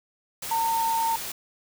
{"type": "tone in noise", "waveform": "sine", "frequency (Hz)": 910, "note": "A#5", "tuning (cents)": -42, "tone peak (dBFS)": -22, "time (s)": [0.51, 1.16], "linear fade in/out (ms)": 5, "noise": "white", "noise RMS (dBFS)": -34, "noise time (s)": [0.42, 1.32], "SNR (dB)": 9, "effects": []}